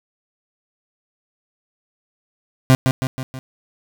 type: tone with echo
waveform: 30% pulse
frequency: 130.81 Hz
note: C3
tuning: in tune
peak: -6 dBFS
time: 2.7-2.75 s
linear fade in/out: 0 ms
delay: 160 ms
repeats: 4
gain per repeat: -5 dB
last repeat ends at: 3.39 s
effects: none